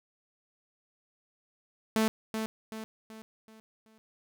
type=tone with echo; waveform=sawtooth; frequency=220 Hz; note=A3; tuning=in tune; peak=-20 dBFS; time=1.96-2.08 s; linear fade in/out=0 ms; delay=380 ms; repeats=5; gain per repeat=-7 dB; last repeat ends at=3.98 s; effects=none